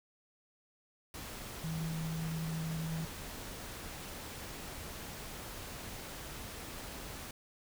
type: tone in noise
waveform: sine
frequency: 161.4 Hz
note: E3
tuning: 36 cents flat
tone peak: -35 dBFS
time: 1.64-3.05 s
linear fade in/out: 2 ms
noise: pink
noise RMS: -45 dBFS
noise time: 1.14-7.31 s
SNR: +7 dB
effects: none